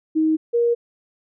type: tone pair in turn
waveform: sine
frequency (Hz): 315.1 / 472.1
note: D#4 / A#4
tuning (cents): +22 / +22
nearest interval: perfect fifth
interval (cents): 700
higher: second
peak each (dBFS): -15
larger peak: neither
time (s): 0.15-0.37 / 0.53-0.75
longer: neither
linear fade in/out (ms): 20
effects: none